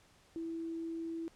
sine tone, 329.6 Hz, E4, in tune, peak -37 dBFS, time 0.36-1.28 s, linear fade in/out 0 ms, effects pink hiss -65 dBFS RMS until 1.35 s + low-pass 9000 Hz 12 dB/octave

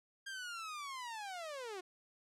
sawtooth linear sweep, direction down, 1615 to 351.7 Hz, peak -39 dBFS, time 0.26-1.81 s, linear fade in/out 10 ms, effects low-pass 9000 Hz 12 dB/octave

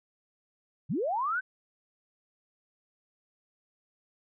sine linear sweep, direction up, 106.2 to 1568 Hz, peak -27 dBFS, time 0.89-1.41 s, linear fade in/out 20 ms, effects none

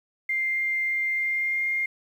sine tone with pitch glide, 2101 to 2119 Hz, C7 to C7, +7 to +21 cents, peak -23 dBFS, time 0.29-1.86 s, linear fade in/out 5 ms, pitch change +14 cents, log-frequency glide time 1.13-1.65 s, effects 9-bit

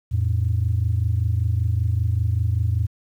sine tone pair together, 86 / 111.17 Hz, F2 / A2, -26 / +18 cents, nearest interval major third, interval 444 cents, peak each -20 dBFS, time 0.11-2.87 s, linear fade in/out 20 ms, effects tanh soft clip ceiling -12 dBFS + 9-bit

